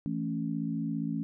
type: chord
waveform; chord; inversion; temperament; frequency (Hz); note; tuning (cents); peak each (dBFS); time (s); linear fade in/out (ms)
sine; A major; second; equal; 164.81 / 220 / 277.2; E3 / A3 / C#4; 0 / 0 / 0; -34; 0.06-1.23; 0
effects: none